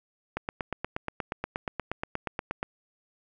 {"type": "click train", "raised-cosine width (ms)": 0.5, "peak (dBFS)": -15, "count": 20, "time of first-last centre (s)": [0.37, 2.629], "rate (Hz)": 8.41, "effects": []}